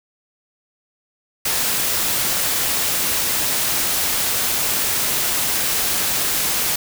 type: noise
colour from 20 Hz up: white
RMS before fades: -20 dBFS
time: 1.45-6.76 s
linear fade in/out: 5 ms
effects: none